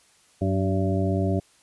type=harmonic tone with a mistuned harmonic; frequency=96 Hz; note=G2; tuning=36 cents flat; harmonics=1 / 2 / 3 / 4 / 6 / 7; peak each=-24 / -27 / -29 / -30 / -32 / -32 dBFS; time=0.41-1.4 s; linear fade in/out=10 ms; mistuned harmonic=2; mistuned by=-48 cents; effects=white hiss -59 dBFS RMS until 1.62 s + resampled to 24000 Hz